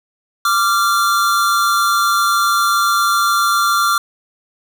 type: tone pair together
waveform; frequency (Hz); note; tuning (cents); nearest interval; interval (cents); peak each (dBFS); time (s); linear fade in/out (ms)
square; 1174.7 / 1382.1; D6 / F6; 0 / -18; minor third; 282; -16; 0.45-3.98; 2
effects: none